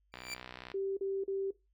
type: tone with exponential growth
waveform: 20% pulse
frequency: 2344 Hz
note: D7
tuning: 4 cents flat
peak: -31 dBFS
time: 0.12-0.34 s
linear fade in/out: 2 ms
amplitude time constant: 47 ms
type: click train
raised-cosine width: 0.3 ms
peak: -28 dBFS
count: 37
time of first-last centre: 0.14-0.717 s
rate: 62.4 Hz
type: tone bursts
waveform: sine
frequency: 389.7 Hz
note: G4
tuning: 10 cents flat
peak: -32 dBFS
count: 3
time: 0.74-1.508 s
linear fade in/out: 5 ms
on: 230 ms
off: 39 ms
effects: noise-tail reverb RT60 0.2 s tail -17 dB re dry + added 50 Hz sine -70 dBFS peak until 1.73 s